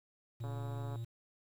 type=tone with vibrato; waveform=triangle; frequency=115.7 Hz; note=A#2; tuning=13 cents flat; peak=-36 dBFS; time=0.4-1.05 s; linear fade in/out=10 ms; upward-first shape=triangle; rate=8.1 Hz; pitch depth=11 cents each way
type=click train; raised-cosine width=1 ms; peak=-34 dBFS; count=74; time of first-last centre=0.44-0.958 s; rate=141 Hz
effects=10-bit